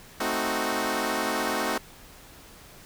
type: chord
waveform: 10% pulse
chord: A diminished seventh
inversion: none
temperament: equal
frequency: 220 / 261.6 / 311.1 / 370 Hz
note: A3 / C4 / Eb4 / Gb4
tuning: 0 / 0 / 0 / 0 cents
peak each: -23 dBFS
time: 0.2-1.78 s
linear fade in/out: 5 ms
effects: pink hiss -49 dBFS RMS until 2.85 s